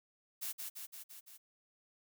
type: noise with echo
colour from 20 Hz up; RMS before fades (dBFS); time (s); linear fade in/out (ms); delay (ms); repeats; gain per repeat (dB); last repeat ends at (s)
blue; -40; 0.41-0.53; 20; 170; 5; -3; 1.38
effects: none